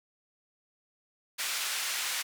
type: band-pass noise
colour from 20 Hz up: pink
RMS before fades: -33 dBFS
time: 1.38-2.23 s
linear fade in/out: 20 ms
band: 1700 to 12000 Hz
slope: 12 dB/octave
effects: none